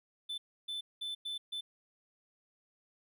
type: tone bursts at uneven times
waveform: triangle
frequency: 3520 Hz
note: A7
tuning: in tune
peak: -35 dBFS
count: 5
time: 0.29-0.38 / 0.68-0.81 / 1.01-1.15 / 1.25-1.38 / 1.52-1.61 s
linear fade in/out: 10 ms
effects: none